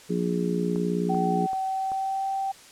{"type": "harmonic tone", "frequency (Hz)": 59.2, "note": "A#1", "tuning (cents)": 27, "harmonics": [3, 4, 5, 6, 7], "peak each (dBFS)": [-26, -32, -33, -34, -29], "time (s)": [0.09, 1.47], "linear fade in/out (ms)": 20}
{"type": "click train", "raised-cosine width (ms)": 1, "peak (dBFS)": -26, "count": 4, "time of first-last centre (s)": [0.76, 1.918], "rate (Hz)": 2.59}
{"type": "tone with pitch glide", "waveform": "sine", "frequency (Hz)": [764, 777.4], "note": ["G5", "G5"], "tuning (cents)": [-45, -15], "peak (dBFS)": -25, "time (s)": [1.09, 2.52], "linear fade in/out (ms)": 10, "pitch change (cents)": 30, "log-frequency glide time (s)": [1.65, 2.26]}
{"effects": ["white hiss -49 dBFS RMS until 2.71 s", "low-pass 9000 Hz 12 dB/octave"]}